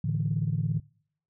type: chord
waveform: sine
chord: A suspended fourth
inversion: none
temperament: equal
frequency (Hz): 110 / 146.83 / 164.81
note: A2 / D3 / E3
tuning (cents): 0 / 0 / 0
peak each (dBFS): -29 / -28 / -30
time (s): 0.04-0.8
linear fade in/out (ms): 5
effects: noise-tail reverb RT60 0.6 s tail -24 dB re dry + tanh soft clip ceiling -16 dBFS